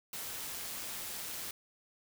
white noise with amplitude modulation, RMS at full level -40 dBFS, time 0.13-1.51 s, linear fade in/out 2 ms, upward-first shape sine, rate 171 Hz, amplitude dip 30%, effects none

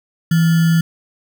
sine tone with sample-and-hold, 165.2 Hz, E3, 4 cents sharp, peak -10 dBFS, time 0.31-0.81 s, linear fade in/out 5 ms, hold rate 1575 Hz, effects none

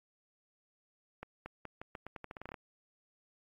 accelerating click train, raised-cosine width 0.5 ms, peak -28 dBFS, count 15, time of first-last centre 1.23-2.542 s, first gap 230 ms, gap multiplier 0.84, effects AAC 48 kbps

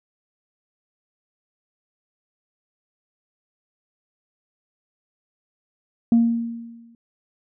sine tone with exponential decay, 232.3 Hz, A#3, 6 cents flat, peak -9 dBFS, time 6.12-6.95 s, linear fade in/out 2 ms, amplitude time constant 180 ms, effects tanh soft clip ceiling -9 dBFS

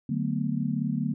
sine chord, B minor seventh, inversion first, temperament just, 148.16 / 185.21 / 222.2 / 246.9 Hz, D3 / F#3 / A3 / B3, +16 / +2 / +17 / 0 cents, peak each -30 / -32 / -30 / -31 dBFS, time 0.09-1.14 s, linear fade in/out 5 ms, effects none

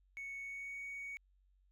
triangle tone with pitch glide, 2217 to 2238 Hz, C#7 to C#7, 0 to +16 cents, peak -40 dBFS, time 0.17-1.17 s, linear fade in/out 0 ms, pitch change +16 cents, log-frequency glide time 0.38-0.8 s, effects tanh soft clip ceiling -38 dBFS + added 47 Hz sine -68 dBFS peak until 1.71 s

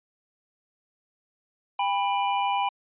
square tone pair together, 800.6 / 987.8 Hz, G5 / B5, +36 / 0 cents, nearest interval major third, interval 364 cents, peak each -26 / -27 dBFS, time 1.79-2.69 s, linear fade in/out 5 ms, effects resampled to 8000 Hz

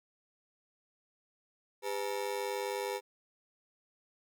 30% pulse ring-modulated tone, 451.1 Hz, A4, 43 cents sharp, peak -28 dBFS, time 1.82-3.01 s, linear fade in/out 50 ms, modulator 49.8 Hz, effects none

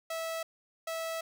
sawtooth tone bursts at uneven times, 653 Hz, E5, 17 cents flat, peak -30 dBFS, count 2, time 0.1-0.43 / 0.87-1.21 s, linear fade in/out 5 ms, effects none

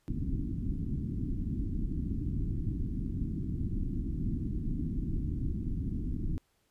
pink low-pass noise, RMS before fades -33 dBFS, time 0.08-6.38 s, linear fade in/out 0 ms, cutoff 310 Hz, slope 48 dB/octave, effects pink hiss -73 dBFS RMS until 6.7 s + resampled to 32000 Hz

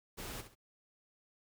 pink noise with echo, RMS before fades -44 dBFS, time 0.17-0.42 s, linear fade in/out 20 ms, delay 67 ms, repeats 2, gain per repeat -10 dB, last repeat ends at 0.554 s, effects none

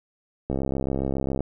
click train, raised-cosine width 2 ms, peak -13 dBFS, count 62, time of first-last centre 0.5-1.406 s, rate 67.3 Hz, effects none

